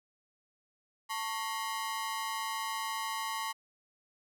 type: ring-modulated tone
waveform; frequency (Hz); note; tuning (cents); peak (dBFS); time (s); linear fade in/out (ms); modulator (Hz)
sawtooth; 1001; B5; +23; -27; 1.09-3.53; 20; 107
effects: none